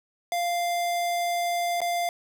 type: tone with dropouts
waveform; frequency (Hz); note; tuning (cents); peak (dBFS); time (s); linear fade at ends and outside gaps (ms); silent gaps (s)
square; 696; F5; -6; -25; 0.32-2.09; 1; 1.805-1.816
effects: none